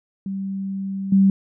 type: tone with level steps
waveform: sine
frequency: 194.3 Hz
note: G3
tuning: 15 cents flat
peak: -24 / -11 dBFS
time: 0.26-1.3 s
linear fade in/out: 2 ms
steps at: 1.12 s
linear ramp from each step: 5 ms
effects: none